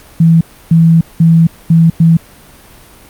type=tone bursts at uneven times; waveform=sine; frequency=164.81 Hz; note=E3; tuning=in tune; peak=-3 dBFS; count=5; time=0.2-0.41 / 0.71-1.01 / 1.2-1.47 / 1.7-1.9 / 2-2.17 s; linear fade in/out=5 ms; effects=pink hiss -39 dBFS RMS until 3.09 s + Opus 48 kbps